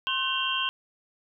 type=tone cluster; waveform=sine; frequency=1059 / 1527 / 2744 / 2896 / 3177 Hz; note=C6 / G6 / F7 / F#7 / G7; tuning=+21 / -46 / -31 / -38 / +23 cents; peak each=-31 / -35 / -31 / -35 / -29 dBFS; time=0.07-0.69 s; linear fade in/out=0 ms; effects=none